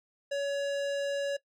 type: tone with hard clipping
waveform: sine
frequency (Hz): 563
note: C#5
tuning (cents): +27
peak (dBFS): -31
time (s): 0.31-1.37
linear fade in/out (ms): 10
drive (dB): 17
effects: noise-tail reverb RT60 0.1 s tail -19 dB re dry